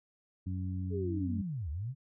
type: harmonic tone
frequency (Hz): 92.5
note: F#2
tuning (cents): 0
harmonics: 1 / 2 / 3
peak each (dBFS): -34 / -40 / -44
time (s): 0.46-1.42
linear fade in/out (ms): 10
type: linear two-way sweep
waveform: sine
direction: down then up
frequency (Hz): 431.3 to 68.5 to 141.1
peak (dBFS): -34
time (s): 0.9-1.95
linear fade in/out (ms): 50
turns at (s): 1.7
effects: none